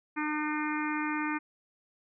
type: harmonic tone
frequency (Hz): 302.7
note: D#4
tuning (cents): -48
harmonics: 1 / 3 / 4 / 5 / 6 / 7 / 8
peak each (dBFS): -32 / -37 / -38 / -39 / -40 / -40 / -41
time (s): 0.16-1.39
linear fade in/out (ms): 20
effects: none